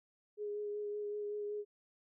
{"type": "tone with vibrato", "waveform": "sine", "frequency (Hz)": 415.3, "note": "G#4", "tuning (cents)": 0, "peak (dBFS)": -37, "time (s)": [0.37, 1.65], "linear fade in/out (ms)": 50, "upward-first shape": "sine", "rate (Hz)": 5.3, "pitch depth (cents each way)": 15, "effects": []}